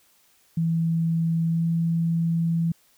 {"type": "tone with pitch glide", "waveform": "sine", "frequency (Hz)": [164.81, 166.34], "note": ["E3", "E3"], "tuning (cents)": [0, 16], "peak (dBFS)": -20, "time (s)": [0.57, 2.72], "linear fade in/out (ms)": 5, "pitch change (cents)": 16, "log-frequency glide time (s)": [1.47, 1.65], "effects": ["white hiss -61 dBFS RMS until 2.97 s"]}